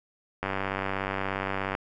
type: click train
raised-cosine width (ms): 0.5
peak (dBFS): -14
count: 129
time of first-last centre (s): 0.43-1.751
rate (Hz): 96.9
effects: none